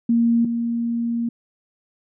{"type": "tone pair in turn", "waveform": "sine", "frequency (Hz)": [233.1, 233.9], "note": ["A#3", "A#3"], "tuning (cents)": [0, 6], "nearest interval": "unison", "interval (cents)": 6, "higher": "second", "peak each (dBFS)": [-14, -20], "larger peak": "first", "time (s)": [[0.09, 0.45], [0.45, 1.29]], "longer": "second", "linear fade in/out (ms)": 5, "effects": []}